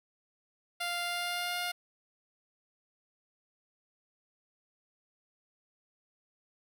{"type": "tone with pitch glide", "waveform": "10% pulse", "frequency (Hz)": [698.5, 708.3], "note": ["F5", "F5"], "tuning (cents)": [0, 24], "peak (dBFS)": -24, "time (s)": [0.8, 1.72], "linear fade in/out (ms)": 10, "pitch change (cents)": 24, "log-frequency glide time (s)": [1.03, 1.58], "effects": []}